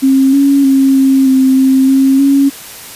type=tone with pitch steps; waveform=sine; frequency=268 / 278.5 / 269.9 / 268.2 / 263.1 / 264.9 / 268.7 / 277 Hz; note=C4 / C#4 / C#4 / C4 / C4 / C4 / C4 / C#4; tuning=+42 / +8 / -46 / +43 / +10 / +22 / +46 / -1 cents; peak=-5 dBFS; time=0.02-2.5 s; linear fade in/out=20 ms; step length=310 ms; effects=white hiss -30 dBFS RMS until 2.95 s + resampled to 32000 Hz